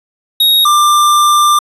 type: tone pair in turn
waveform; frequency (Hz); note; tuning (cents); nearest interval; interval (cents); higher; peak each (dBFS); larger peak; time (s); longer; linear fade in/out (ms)
square; 3766 / 1188.5; A#7 / D6; +17 / +20; octave + minor sixth; 1997; first; -7; neither; 0.4-0.65 / 0.65-1.59; second; 5
effects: resampled to 32000 Hz